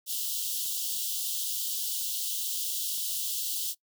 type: high-pass noise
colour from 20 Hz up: white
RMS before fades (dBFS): -32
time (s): 0.06-3.75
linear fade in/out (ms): 50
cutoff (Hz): 2900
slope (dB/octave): 96
effects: noise-tail reverb RT60 0.1 s tail -21 dB re dry